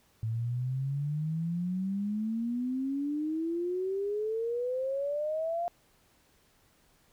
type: exponential sweep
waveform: sine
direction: up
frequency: 109.9 to 701 Hz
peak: -29 dBFS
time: 0.23-5.68 s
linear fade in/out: 0 ms
effects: pink hiss -66 dBFS RMS until 7.12 s